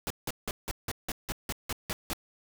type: noise bursts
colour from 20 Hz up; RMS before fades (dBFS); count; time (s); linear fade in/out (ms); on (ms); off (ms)
pink; -33; 11; 0.07-2.133; 0; 33; 170
effects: none